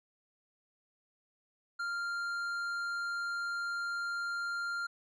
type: tone with tanh clipping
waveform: sine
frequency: 1394 Hz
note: F6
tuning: 4 cents flat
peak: -35 dBFS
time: 1.79-4.87 s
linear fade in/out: 10 ms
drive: 9 dB
effects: none